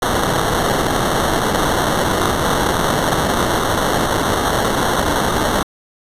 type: noise with sample-and-hold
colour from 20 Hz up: white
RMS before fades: -17 dBFS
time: 0.02-5.63 s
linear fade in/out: 5 ms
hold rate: 2450 Hz
effects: resampled to 32000 Hz